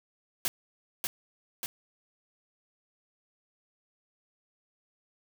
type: noise with echo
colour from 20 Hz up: white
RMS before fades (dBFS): -29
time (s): 0.45-0.48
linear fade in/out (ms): 0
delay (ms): 590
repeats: 2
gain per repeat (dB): -3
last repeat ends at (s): 1.66
effects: none